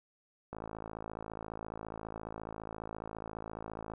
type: click train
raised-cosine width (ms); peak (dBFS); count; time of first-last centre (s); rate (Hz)
1; -27; 187; 0.53-3.937; 54.6
effects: none